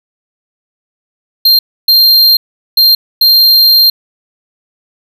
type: tone bursts at uneven times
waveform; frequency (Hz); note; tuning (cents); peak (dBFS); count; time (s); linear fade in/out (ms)
square; 4186; C8; 0; -4; 4; 1.45-1.59 / 1.88-2.37 / 2.77-2.95 / 3.21-3.9; 5
effects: none